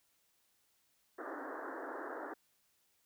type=band-pass noise; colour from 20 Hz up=pink; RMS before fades=-44 dBFS; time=1.18-2.34 s; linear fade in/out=10 ms; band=270 to 1800 Hz; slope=96 dB/octave; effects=white hiss -75 dBFS RMS until 3.05 s